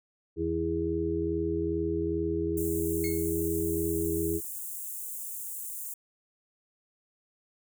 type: harmonic tone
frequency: 82.41 Hz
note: E2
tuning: in tune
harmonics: 1 / 2 / 4 / 5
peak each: -35 / -38 / -30 / -31 dBFS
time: 0.36-4.41 s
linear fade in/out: 50 ms
type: high-pass noise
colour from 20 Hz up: white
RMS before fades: -38 dBFS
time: 2.57-5.94 s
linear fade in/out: 5 ms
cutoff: 7200 Hz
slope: 48 dB/octave
type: tone with exponential decay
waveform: sawtooth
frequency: 2169 Hz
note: C#7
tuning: 38 cents flat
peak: -31 dBFS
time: 3.04-3.33 s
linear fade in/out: 1 ms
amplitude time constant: 63 ms
effects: none